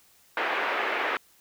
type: band-pass noise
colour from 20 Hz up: white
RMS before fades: -28 dBFS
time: 0.37-1.17 s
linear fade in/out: 2 ms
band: 350 to 2300 Hz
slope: 24 dB/octave
effects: white hiss -60 dBFS RMS until 1.4 s